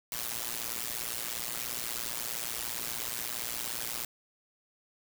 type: noise with amplitude modulation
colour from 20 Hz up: white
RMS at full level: -32 dBFS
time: 0.12-4.05 s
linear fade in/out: 2 ms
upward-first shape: sine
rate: 117 Hz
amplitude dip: 95%
effects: none